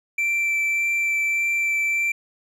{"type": "tone with vibrato", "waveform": "triangle", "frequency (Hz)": 2340, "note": "D7", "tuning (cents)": -7, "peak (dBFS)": -18, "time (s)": [0.18, 2.12], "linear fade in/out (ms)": 5, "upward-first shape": "sine", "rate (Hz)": 1.7, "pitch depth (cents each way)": 8, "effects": []}